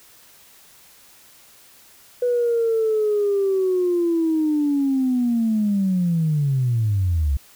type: linear sweep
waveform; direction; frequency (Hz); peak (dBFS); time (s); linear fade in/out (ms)
sine; down; 493.9 to 65.8; -16; 2.22-7.37; 5
effects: tanh soft clip ceiling -12 dBFS + white hiss -50 dBFS RMS until 7.55 s